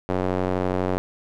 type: tone with band-pass filter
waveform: square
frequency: 46.09 Hz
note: F#1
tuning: 6 cents flat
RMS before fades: -24 dBFS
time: 0.09-0.98 s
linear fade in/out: 0 ms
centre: 520 Hz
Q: 0.96
effects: none